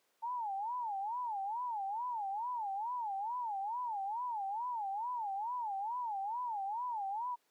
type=tone with vibrato; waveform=sine; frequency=880 Hz; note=A5; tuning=in tune; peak=-35 dBFS; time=0.22-7.36 s; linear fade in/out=20 ms; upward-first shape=sine; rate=2.3 Hz; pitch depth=220 cents each way; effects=pink hiss -75 dBFS RMS until 7.5 s + high-pass 400 Hz 12 dB/octave